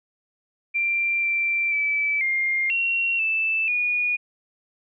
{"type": "tone with pitch steps", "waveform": "sine", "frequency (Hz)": [2366, 2352, 2308, 2118, 2738, 2640, 2451], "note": ["D7", "D7", "D7", "C7", "F7", "E7", "D#7"], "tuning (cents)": [12, 2, -31, 21, -35, 2, -27], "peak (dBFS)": -20, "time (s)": [0.74, 4.17], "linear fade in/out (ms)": 20, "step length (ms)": 490, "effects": []}